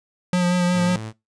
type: tone with vibrato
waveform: square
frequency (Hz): 178.3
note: F3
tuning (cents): +36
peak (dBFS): -17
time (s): 0.33-0.96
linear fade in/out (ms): 2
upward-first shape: sine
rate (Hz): 5.5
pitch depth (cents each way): 20
type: tone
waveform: sawtooth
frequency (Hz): 110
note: A2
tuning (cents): 0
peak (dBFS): -26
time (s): 0.72-1.13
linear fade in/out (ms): 50
effects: noise-tail reverb RT60 0.2 s tail -21 dB re dry + resampled to 22050 Hz